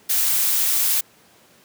blue noise with amplitude modulation, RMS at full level -18 dBFS, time 0.09-1.01 s, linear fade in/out 10 ms, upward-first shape sine, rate 288 Hz, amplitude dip 30%, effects pink hiss -53 dBFS RMS until 1.64 s + high-pass 150 Hz 12 dB/octave

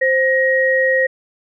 sine tone pair together, 523.3 / 1886 Hz, C5 / A#6, 0 / +20 cents, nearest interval octave + minor seventh, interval 2220 cents, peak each -15 dBFS, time 0.01-1.07 s, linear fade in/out 10 ms, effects none

